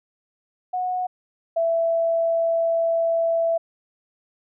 sine tone pair in turn, 732 / 664.3 Hz, F#5 / E5, -19 / +13 cents, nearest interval major second, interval 168 cents, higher first, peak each -22 / -18 dBFS, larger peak second, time 0.73-1.07 / 1.56-3.58 s, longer second, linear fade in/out 10 ms, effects none

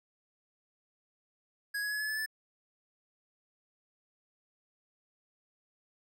square tone with pitch steps, 1661 / 1678.4 / 1695.9 / 1713.6 / 1731.5 / 1749.6 Hz, G#6 / G#6 / G#6 / A6 / A6 / A6, 0 / +18 / +36 / -46 / -28 / -10 cents, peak -33 dBFS, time 1.74-2.262 s, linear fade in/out 10 ms, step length 87 ms, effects none

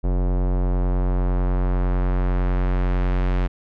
square tone with low-pass filter sweep, 45.46 Hz, F#1, 30 cents flat, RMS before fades -20 dBFS, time 0.03-3.48 s, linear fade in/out 20 ms, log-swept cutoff 650 to 2500 Hz, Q 0.88, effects none

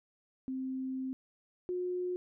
sine tone pair in turn, 261.6 / 360.7 Hz, C4 / F#4, 0 / -44 cents, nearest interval tritone, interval 556 cents, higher second, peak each -34 / -32 dBFS, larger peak second, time 0.48-1.13 / 1.69-2.16 s, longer first, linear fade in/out 0 ms, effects none

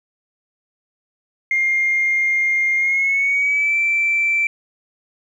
sine tone with pitch glide, 2118 to 2337 Hz, C7 to D7, +21 to -9 cents, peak -14 dBFS, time 1.51-4.47 s, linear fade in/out 2 ms, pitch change +170 cents, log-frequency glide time 2.76-3.77 s, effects tanh soft clip ceiling -10 dBFS + 9-bit

